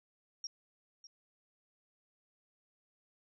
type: tone with echo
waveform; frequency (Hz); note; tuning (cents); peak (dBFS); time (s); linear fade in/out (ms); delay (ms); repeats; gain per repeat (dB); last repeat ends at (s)
sine; 5588; F8; 0; -38; 0.44-0.47; 2; 600; 1; -14; 1.07
effects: none